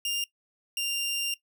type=tone pair in turn; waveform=sawtooth; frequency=2801 / 2788 Hz; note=F7 / F7; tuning=+4 / -4 cents; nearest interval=unison; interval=8 cents; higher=first; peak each=-24 dBFS; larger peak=neither; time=0.05-0.24 / 0.77-1.34 s; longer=second; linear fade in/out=2 ms; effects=noise-tail reverb RT60 0.1 s tail -19 dB re dry